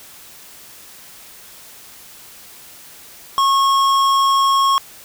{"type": "tone with tanh clipping", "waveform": "sine", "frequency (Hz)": 1092, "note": "C#6", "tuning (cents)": -26, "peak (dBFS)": -14, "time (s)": [3.38, 4.78], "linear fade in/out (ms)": 0, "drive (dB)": 15, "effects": ["white hiss -41 dBFS RMS until 5.04 s"]}